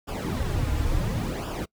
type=noise with flanger; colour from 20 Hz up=brown; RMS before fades=-27 dBFS; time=0.07-1.66 s; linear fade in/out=20 ms; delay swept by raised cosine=0.48 to 5.48 ms; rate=0.71 Hz; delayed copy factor=-0.75; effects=noise-tail reverb RT60 0.1 s tail -24 dB re dry